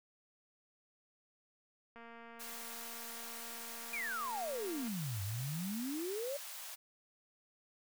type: click train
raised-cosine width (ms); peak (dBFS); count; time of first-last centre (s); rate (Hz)
0.5; -39; 678; 1.96-4.878; 232
type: high-pass noise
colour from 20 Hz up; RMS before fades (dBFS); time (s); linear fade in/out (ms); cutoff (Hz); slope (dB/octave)
white; -47; 2.39-6.76; 20; 570; 48
type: exponential two-way sweep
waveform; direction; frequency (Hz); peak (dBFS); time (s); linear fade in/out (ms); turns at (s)
sine; down then up; 2478 to 94.3 to 586; -37; 3.93-6.37; 5; 5.22
effects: none